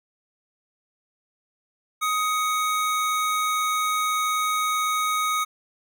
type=tone pair together; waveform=square; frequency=1252.7 / 2232 Hz; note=D#6 / C#7; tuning=+11 / +11 cents; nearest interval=minor seventh; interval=1000 cents; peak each=-23 / -31 dBFS; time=2.01-5.45 s; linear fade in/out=20 ms; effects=none